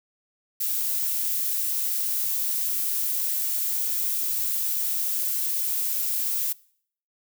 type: noise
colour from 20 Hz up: violet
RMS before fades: -26 dBFS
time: 0.6-6.53 s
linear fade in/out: 10 ms
effects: noise-tail reverb RT60 0.6 s tail -23 dB re dry